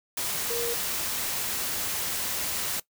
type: tone in noise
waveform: sine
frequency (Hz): 470.6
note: A#4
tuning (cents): +16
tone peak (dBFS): -29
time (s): 0.5-0.74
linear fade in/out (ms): 5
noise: white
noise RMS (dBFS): -30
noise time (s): 0.17-2.8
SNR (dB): -2
effects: noise-tail reverb RT60 0.1 s tail -19 dB re dry